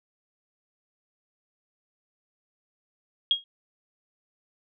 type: tone with exponential decay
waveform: sine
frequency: 3273 Hz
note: G#7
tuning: 26 cents flat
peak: -15 dBFS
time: 3.31-3.44 s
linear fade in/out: 1 ms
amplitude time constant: 27 ms
effects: none